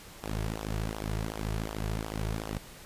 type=tone with flanger; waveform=sawtooth; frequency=53.7 Hz; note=A1; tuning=41 cents flat; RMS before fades=-34 dBFS; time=0.23-2.58 s; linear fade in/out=0 ms; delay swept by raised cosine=0.43 to 3.93 ms; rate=2.7 Hz; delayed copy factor=-0.8; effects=pink hiss -49 dBFS RMS until 2.85 s + resampled to 32000 Hz